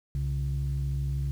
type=tone pair together; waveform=sine; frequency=65 / 137.73 Hz; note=C2 / C#3; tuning=-11 / -11 cents; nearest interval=octave + minor second; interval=1300 cents; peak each=-28 dBFS; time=0.15-1.31 s; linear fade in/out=0 ms; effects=tanh soft clip ceiling -22 dBFS + 9-bit